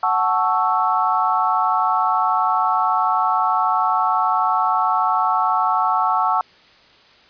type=chord; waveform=sine; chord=F# minor seventh; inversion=none; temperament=equal with one note detuned; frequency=740 / 880 / 1111.9 / 1318.5 Hz; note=F#5 / A5 / C#6 / E6; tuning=0 / 0 / +5 / 0 cents; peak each=-21 dBFS; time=0.03-6.41 s; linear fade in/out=2 ms; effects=white hiss -50 dBFS RMS until 7.29 s + resampled to 11025 Hz